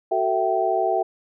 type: tone cluster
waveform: sine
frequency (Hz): 375.4 / 447.5 / 662 / 774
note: F#4 / A4 / E5 / G5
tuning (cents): +25 / +29 / +7 / -22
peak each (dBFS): -25 / -27 / -23 / -23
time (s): 0.11-1.03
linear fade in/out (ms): 10
effects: none